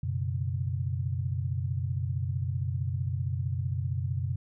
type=chord; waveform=sine; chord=F# suspended fourth; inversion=none; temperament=just; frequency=92.5 / 123.33 / 138.75 Hz; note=F#2 / B2 / C#3; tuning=0 / -2 / +2 cents; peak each=-31 / -32 / -34 dBFS; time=0.03-4.36 s; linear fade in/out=5 ms; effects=none